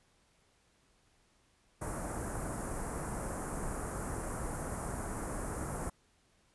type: band-stop noise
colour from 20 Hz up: pink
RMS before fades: -38 dBFS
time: 1.81-5.9 s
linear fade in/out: 10 ms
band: 1500 to 8500 Hz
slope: 24 dB/octave
effects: pink hiss -70 dBFS RMS until 6.54 s + resampled to 24000 Hz